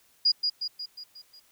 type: tone with echo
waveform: sine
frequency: 4872 Hz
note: D#8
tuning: 37 cents flat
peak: -18 dBFS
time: 0.25-0.32 s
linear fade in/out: 10 ms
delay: 180 ms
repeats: 6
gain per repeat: -5 dB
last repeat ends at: 1.4 s
effects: white hiss -63 dBFS RMS until 1.51 s